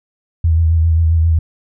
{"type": "tone with vibrato", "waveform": "sine", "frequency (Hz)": 81.7, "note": "E2", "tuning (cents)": -15, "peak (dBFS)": -9, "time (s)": [0.44, 1.39], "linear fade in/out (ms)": 5, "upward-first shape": "sine", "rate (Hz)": 7.5, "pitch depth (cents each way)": 41, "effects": []}